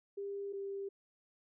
sine tone pair in turn, 399.6 / 395.2 Hz, G4 / G4, +33 / +14 cents, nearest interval unison, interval 19 cents, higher first, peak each -38 / -38 dBFS, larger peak neither, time 0.17-0.53 / 0.53-0.89 s, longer neither, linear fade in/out 10 ms, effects none

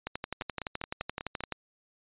two click trains, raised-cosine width 0.3 ms, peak -20 / -17 dBFS, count 6 / 18, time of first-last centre 0.42-1.406 / 0.07-1.523 s, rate 5.07 / 11.7 Hz, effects resampled to 8000 Hz

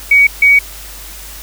sine tone bursts at uneven times, 2254 Hz, C#7, 28 cents sharp, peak -4 dBFS, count 2, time 0.11-0.27 / 0.42-0.59 s, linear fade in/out 5 ms, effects added 50 Hz sine -33 dBFS peak until 1.42 s + white hiss -32 dBFS RMS until 1.42 s

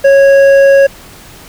sine tone with hard clipping, 551 Hz, C#5, 11 cents flat, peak -4 dBFS, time 0.04-0.87 s, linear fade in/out 10 ms, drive 7 dB, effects pink hiss -35 dBFS RMS until 1.48 s

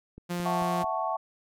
click train, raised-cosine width 3 ms, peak -31 dBFS, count 4, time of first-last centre 0.18-0.842 s, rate 4.53 Hz
sawtooth tone, 175.4 Hz, F3, 8 cents sharp, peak -25 dBFS, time 0.29-0.84 s, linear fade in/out 20 ms
sine chord, F# minor seventh, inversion third, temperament equal, 659.3 / 740 / 880 / 1108.7 Hz, E5 / F#5 / A5 / C#6, 0 / 0 / 0 / 0 cents, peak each -32 dBFS, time 0.45-1.17 s, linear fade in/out 10 ms
effects MP3 96 kbps

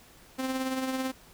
sawtooth tone with tremolo, 261.6 Hz, C4, in tune, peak -23 dBFS, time 0.38-1.12 s, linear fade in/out 20 ms, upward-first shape triangle, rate 18 Hz, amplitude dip 50%, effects pink hiss -55 dBFS RMS until 1.33 s

